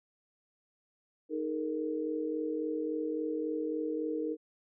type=chord; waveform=sine; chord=D# suspended fourth; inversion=none; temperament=equal with one note detuned; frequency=311.1 / 422.6 / 466.2 Hz; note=D#4 / G#4 / A#4; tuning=0 / +30 / 0 cents; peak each=-34 / -40 / -35 dBFS; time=1.29-4.37 s; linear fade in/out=50 ms; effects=none